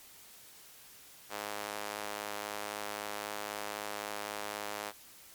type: tone with high-pass filter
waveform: sawtooth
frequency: 103.83 Hz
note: G#2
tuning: in tune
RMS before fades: -40 dBFS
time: 1.29-4.93 s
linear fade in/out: 50 ms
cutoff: 640 Hz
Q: 0.86
effects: white hiss -55 dBFS RMS until 5.34 s + MP3 96 kbps